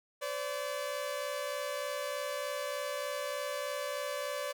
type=tone pair together; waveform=sawtooth; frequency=513.7 / 577 Hz; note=C5 / D5; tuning=-32 / -31 cents; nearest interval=major second; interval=201 cents; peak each=-36 / -32 dBFS; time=0.21-4.53 s; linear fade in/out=20 ms; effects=none